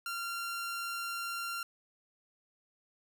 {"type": "tone", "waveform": "sawtooth", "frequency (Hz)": 1381, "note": "F6", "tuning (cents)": -20, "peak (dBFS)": -32, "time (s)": [0.06, 1.63], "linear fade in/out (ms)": 2, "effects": []}